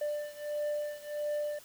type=beating tone pair; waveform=triangle; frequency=592 / 593.5 Hz; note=D5 / D5; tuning=+14 / +18 cents; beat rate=1.5 Hz; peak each=-33 / -35 dBFS; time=0.01-1.59 s; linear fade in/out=5 ms; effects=white hiss -55 dBFS RMS until 1.64 s